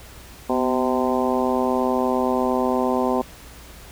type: harmonic tone with a mistuned harmonic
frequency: 128.6 Hz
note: C3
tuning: 30 cents flat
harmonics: 2 / 3 / 4 / 5 / 6 / 7 / 8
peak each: -23 / -25 / -26 / -27 / -28 / -28 / -29 dBFS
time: 0.49-3.22 s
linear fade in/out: 10 ms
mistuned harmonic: 2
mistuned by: -50 cents
effects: added 60 Hz sine -44 dBFS peak until 3.91 s + pink hiss -44 dBFS RMS until 3.91 s